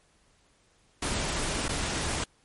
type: noise with dropouts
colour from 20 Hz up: pink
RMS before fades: -30 dBFS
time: 1.02-2.24 s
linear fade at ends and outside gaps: 5 ms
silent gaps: 1.683-1.69 s
effects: pink hiss -65 dBFS RMS until 2.44 s + MP3 48 kbps